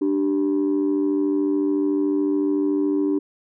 sine tone pair together, 295.4 / 389.2 Hz, D4 / G4, +10 / -12 cents, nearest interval perfect fourth, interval 478 cents, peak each -18 / -22 dBFS, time 0.01-3.19 s, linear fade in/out 10 ms, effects tanh soft clip ceiling -14 dBFS

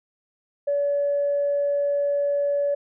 sine tone, 571 Hz, D5, 49 cents flat, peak -19 dBFS, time 0.67-2.75 s, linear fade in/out 10 ms, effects tanh soft clip ceiling -15 dBFS

